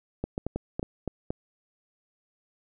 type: clicks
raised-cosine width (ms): 2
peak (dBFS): -16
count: 8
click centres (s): 0.24 / 0.379 / 0.466 / 0.56 / 0.795 / 0.829 / 1.077 / 1.305
effects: none